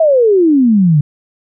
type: exponential sweep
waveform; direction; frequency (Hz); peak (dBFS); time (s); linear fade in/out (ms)
sine; down; 665 to 141.1; -6; 0-1.01; 5
effects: none